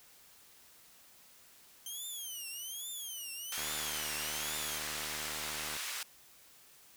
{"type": "tone with vibrato", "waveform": "10% pulse", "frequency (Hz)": 3117, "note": "G7", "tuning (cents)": -11, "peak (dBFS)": -33, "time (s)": [1.86, 4.78], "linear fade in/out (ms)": 2, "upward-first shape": "triangle", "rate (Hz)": 1.2, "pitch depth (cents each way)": 250}
{"type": "band-pass noise", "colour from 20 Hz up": "pink", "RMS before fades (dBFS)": -40, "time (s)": [3.52, 6.03], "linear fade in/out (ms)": 2, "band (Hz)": [1600, 15000], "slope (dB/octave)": 12}
{"type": "click train", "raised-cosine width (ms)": 0.5, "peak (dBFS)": -29, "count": 168, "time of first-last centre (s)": [3.58, 5.766], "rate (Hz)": 76.4}
{"effects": ["white hiss -60 dBFS RMS until 6.96 s"]}